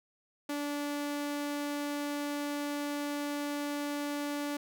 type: tone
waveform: sawtooth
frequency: 290 Hz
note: D4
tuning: 22 cents flat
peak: -29 dBFS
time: 0.49-4.57 s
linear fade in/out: 5 ms
effects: none